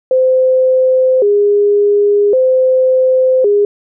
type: tone with vibrato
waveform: sine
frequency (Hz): 460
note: A#4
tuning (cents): -23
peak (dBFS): -7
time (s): 0.11-3.65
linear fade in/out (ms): 2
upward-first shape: square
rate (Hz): 0.45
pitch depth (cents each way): 200
effects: none